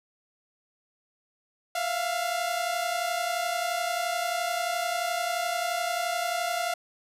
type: tone pair together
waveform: sawtooth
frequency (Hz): 674 / 705.5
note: E5 / F5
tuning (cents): +38 / +17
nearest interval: minor second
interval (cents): 79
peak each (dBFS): -27 / -25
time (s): 1.75-6.74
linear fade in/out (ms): 5
effects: resampled to 32000 Hz